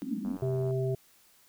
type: band-pass noise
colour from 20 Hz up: white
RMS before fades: -34 dBFS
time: 0.02-0.37 s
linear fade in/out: 0 ms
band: 190 to 290 Hz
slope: 96 dB/octave
type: click train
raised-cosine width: 1 ms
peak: -34 dBFS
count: 44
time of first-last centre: 0.25-0.708 s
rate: 93.8 Hz
type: harmonic tone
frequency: 130.5 Hz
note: C3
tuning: 4 cents flat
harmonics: 1 / 3 / 5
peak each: -29 / -31 / -38 dBFS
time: 0.42-0.95 s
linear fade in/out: 5 ms
effects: white hiss -62 dBFS RMS until 1.48 s